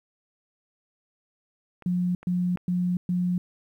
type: clicks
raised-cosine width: 0.5 ms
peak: -30 dBFS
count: 3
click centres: 1.823 / 2.23 / 2.573 s
type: tone bursts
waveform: sine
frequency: 178.8 Hz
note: F3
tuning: 41 cents sharp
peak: -22 dBFS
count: 4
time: 1.86-3.38 s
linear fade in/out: 2 ms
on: 290 ms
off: 120 ms
effects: 10-bit